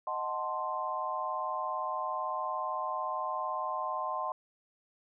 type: chord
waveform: sine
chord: D# diminished seventh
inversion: none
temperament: equal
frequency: 622.3 / 740 / 880 / 1046.5 Hz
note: D#5 / F#5 / A5 / C6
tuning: 0 / 0 / 0 / 0 cents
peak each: -39 / -39 / -39 / -34 dBFS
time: 0.07-4.32 s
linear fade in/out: 2 ms
effects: none